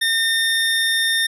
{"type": "tone pair together", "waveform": "square", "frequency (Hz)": [1819, 3638], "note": ["A#6", "A#7"], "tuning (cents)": [-43, -43], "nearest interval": "octave", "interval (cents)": 1200, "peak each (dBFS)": -20, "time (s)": [0.01, 1.27], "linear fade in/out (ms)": 10, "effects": ["resampled to 32000 Hz"]}